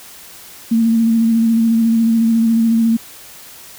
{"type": "tone with vibrato", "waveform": "sine", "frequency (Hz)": 227.4, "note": "A#3", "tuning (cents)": -43, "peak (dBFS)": -10, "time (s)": [0.71, 2.97], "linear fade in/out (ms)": 10, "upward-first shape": "square", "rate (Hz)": 14, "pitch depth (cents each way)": 20, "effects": ["white hiss -38 dBFS RMS until 3.78 s"]}